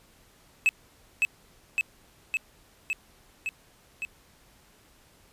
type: tone with echo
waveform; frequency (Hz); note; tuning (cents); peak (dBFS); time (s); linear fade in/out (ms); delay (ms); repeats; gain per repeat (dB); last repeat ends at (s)
triangle; 2593; E7; -29; -16; 0.66-0.69; 0; 560; 6; -2; 4.05
effects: pink hiss -59 dBFS RMS until 5.32 s + resampled to 32000 Hz